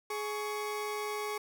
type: tone pair together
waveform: 30% pulse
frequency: 419.7 / 1116 Hz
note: G#4 / C#6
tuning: +18 / +11 cents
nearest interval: octave + perfect fourth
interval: 1693 cents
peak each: -33 / -36 dBFS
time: 0.1-1.38 s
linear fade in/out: 5 ms
effects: none